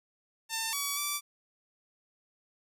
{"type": "tone with pitch steps", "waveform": "5% pulse", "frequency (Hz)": [898, 1136, 1163], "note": ["A5", "C#6", "D6"], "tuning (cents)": [35, 42, -17], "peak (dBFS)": -19, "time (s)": [0.49, 1.21], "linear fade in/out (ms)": 50, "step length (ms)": 240, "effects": []}